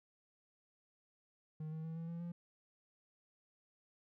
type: tone with pitch steps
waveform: triangle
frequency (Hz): 155.56 / 158.74 / 161.98 / 165.29 / 168.66 / 172.11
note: D#3 / D#3 / E3 / E3 / E3 / F3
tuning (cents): 0 / +35 / -30 / +5 / +40 / -25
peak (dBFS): -39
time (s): 1.6-2.32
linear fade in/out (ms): 5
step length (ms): 120
effects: none